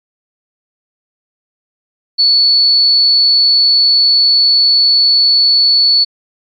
sine tone, 4435 Hz, C#8, in tune, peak -6 dBFS, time 2.18-6.05 s, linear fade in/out 20 ms, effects MP3 96 kbps

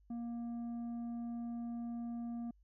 sine tone with tanh clipping, 235.4 Hz, A#3, 17 cents sharp, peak -40 dBFS, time 0.1-2.51 s, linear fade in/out 5 ms, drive 6 dB, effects added 50 Hz sine -64 dBFS peak until 2.63 s

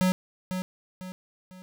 square tone with echo, 184.5 Hz, F#3, 5 cents flat, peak -21 dBFS, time 0.01-0.12 s, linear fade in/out 0 ms, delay 500 ms, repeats 3, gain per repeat -8 dB, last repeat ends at 1.62 s, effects none

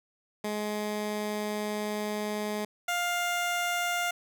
15% pulse tone pair in turn, 210.4 / 702.4 Hz, G#3 / F5, +23 / +10 cents, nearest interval octave + major sixth, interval 2087 cents, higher second, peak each -24 / -21 dBFS, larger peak second, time 0.44-2.65 / 2.88-4.11 s, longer first, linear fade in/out 5 ms, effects none

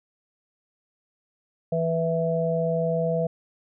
harmonic tone, 164.81 Hz, E3, in tune, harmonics 1 / 3 / 4, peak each -26 / -26 / -26 dBFS, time 1.72-3.27 s, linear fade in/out 5 ms, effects none

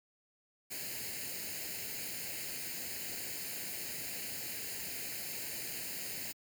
white noise with comb filter, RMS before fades -41 dBFS, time 0.7-6.33 s, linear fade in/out 20 ms, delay 0.43 ms, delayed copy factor +0.75, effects high-pass 80 Hz 12 dB/octave

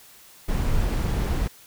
brown noise, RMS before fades -23 dBFS, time 0.48-1.48 s, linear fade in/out 10 ms, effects white hiss -50 dBFS RMS until 1.66 s

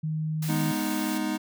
sine tone, 156.2 Hz, D#3, 7 cents sharp, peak -26 dBFS, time 0.03-0.72 s, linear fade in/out 10 ms
white high-pass noise, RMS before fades -38 dBFS, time 0.42-1.18 s, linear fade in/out 5 ms, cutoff 400 Hz, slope 12 dB/octave
square chord, G# minor, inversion none, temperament equal, 207.7 / 246.9 / 311.1 Hz, G#3 / B3 / D#4, 0 / 0 / 0 cents, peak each -32 / -33 / -30 dBFS, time 0.48-1.38 s, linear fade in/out 20 ms
effects none

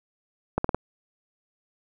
clicks, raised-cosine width 1 ms, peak -9 dBFS, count 4, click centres 0.58 / 0.644 / 0.692 / 0.746 s, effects none

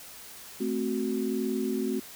sine chord, F# diminished, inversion first, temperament equal, 220 / 261.6 / 370 Hz, A3 / C4 / F#4, 0 / 0 / 0 cents, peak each -31 dBFS, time 0.6-2 s, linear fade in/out 10 ms, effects white hiss -46 dBFS RMS until 2.15 s

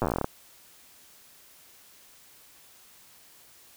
slowing click train, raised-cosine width 1 ms, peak -12 dBFS, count 14, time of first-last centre 0.02-0.244 s, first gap 8 ms, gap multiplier 1.12, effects white hiss -55 dBFS RMS until 3.76 s

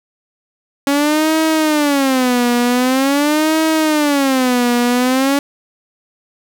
sawtooth tone with vibrato, 277.1 Hz, C#4, 1 cent flat, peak -8 dBFS, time 0.87-5.39 s, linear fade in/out 2 ms, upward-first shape sine, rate 0.45 Hz, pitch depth 240 cents each way, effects none

